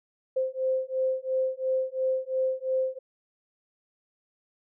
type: beating tone pair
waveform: sine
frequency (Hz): 520 / 522.9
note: C5 / C5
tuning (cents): -11 / -1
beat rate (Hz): 2.9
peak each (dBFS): -28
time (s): 0.36-2.99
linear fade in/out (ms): 10
effects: none